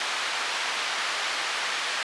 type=band-pass noise; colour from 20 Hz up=pink; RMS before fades=-29 dBFS; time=0-2.03 s; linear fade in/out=2 ms; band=1100 to 4400 Hz; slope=12 dB/octave; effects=resampled to 24000 Hz